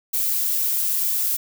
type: noise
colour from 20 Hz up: violet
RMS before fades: -22 dBFS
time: 0.13-1.37 s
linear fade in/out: 10 ms
effects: none